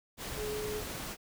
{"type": "tone in noise", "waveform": "sine", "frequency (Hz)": 424.1, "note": "G#4", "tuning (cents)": 36, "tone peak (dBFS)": -35, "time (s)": [0.36, 0.83], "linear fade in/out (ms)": 50, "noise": "pink", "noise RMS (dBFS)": -40, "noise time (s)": [0.17, 1.17], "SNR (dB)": 2, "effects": []}